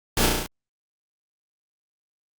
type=noise with echo; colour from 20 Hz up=pink; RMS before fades=-22 dBFS; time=0.17-0.26 s; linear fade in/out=2 ms; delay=34 ms; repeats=6; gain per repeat=-2 dB; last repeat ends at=0.464 s; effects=Opus 48 kbps